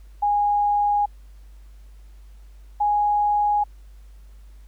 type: tone pair in turn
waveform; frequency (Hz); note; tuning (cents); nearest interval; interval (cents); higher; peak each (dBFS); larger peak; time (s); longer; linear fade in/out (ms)
sine; 823 / 828.7; G#5 / G#5; -16 / -4; unison; 12; second; -17; neither; 0.22-1.06 / 2.8-3.64; neither; 10
effects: added 50 Hz sine -42 dBFS peak until 4.67 s + pink hiss -62 dBFS RMS until 4.67 s